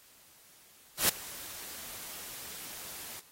white noise with ADSR envelope, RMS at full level -24 dBFS, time 0.97-3.2 s, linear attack 120 ms, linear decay 5 ms, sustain -20 dB, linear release 8 ms, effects white hiss -59 dBFS RMS until 3.31 s + AAC 48 kbps

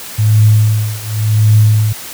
sine tone with tremolo, 107.5 Hz, A2, 40 cents flat, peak -3 dBFS, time 0.18-1.93 s, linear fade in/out 10 ms, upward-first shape triangle, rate 0.9 Hz, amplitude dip 95%, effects white hiss -28 dBFS RMS until 2.13 s + high-pass 60 Hz 12 dB/octave

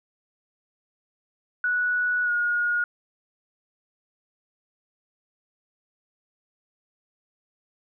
sine tone with pitch glide, 1471 to 1437.4 Hz, F#6 to F6, -11 to +49 cents, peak -21 dBFS, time 1.64-2.84 s, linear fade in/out 2 ms, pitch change -40 cents, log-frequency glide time 2.24-2.31 s, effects none

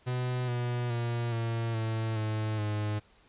45% pulse tone with pitch steps, 125.3 / 121.73 / 118.27 / 114.9 / 111.63 / 108.45 / 105.36 Hz, B2 / B2 / A#2 / A#2 / A2 / A2 / G#2, +25 / -25 / +25 / -25 / +25 / -25 / +25 cents, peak -29 dBFS, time 0.06-3 s, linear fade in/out 20 ms, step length 420 ms, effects pink hiss -62 dBFS RMS until 3.28 s + resampled to 8000 Hz

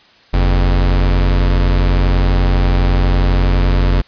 square tone pair together, 46.03 / 86.9 Hz, F#1 / F2, -8 / -8 cents, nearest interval major seventh, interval 1100 cents, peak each -11 / -20 dBFS, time 0.33-4.02 s, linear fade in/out 10 ms, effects white hiss -47 dBFS RMS until 4.07 s + resampled to 11025 Hz

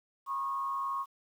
sine tone with frequency modulation, 1091 Hz, C#6, 28 cents flat, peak -31 dBFS, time 0.26-1.06 s, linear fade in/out 50 ms, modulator 121 Hz, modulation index 0.56, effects 10-bit

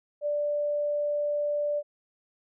sine tone, 587.3 Hz, D5, in tune, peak -25 dBFS, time 0.21-1.83 s, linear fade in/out 50 ms, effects none

